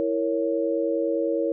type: chord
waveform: sine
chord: A# diminished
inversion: second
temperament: equal with one note detuned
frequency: 329.6 / 464.6 / 554.4 Hz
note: E4 / A#4 / C#5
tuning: 0 / -6 / 0 cents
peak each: -26 dBFS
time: 0-1.52 s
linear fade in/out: 0 ms
effects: none